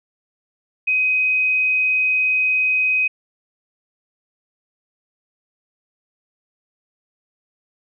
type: tone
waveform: sine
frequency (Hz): 2517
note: D#7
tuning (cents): +19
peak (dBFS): -15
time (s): 0.87-3.08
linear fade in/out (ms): 10
effects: none